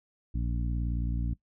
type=harmonic tone; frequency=58.7 Hz; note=A#1; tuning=13 cents sharp; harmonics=1 / 2 / 3 / 4 / 5; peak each=-29 / -35 / -39 / -41 / -43 dBFS; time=0.34-1.34 s; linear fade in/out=10 ms; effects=noise-tail reverb RT60 0.1 s tail -19 dB re dry